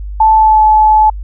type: tone with pitch glide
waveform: sine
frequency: 876 to 861.4 Hz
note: A5 to A5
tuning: -8 to -37 cents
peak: -4 dBFS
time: 0.2-1.1 s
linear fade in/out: 5 ms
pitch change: -29 cents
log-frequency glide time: 0.34-0.63 s
effects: added 50 Hz sine -20 dBFS peak until 1.23 s